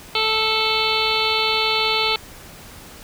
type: harmonic tone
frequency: 439.1 Hz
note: A4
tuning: 4 cents flat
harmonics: 1 / 2 / 3 / 5 / 6 / 7 / 8 / 9 / 10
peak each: -26 / -26 / -26 / -26 / -26 / -26 / -26 / -26 / -26 dBFS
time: 0.15-2.16 s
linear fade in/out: 2 ms
effects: pink hiss -41 dBFS RMS until 3.03 s